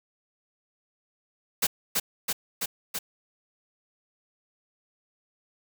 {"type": "noise with echo", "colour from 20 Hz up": "white", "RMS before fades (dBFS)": -23, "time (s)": [1.62, 1.67], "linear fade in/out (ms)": 10, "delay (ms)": 330, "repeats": 4, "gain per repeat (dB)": -2, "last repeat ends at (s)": 2.99, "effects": []}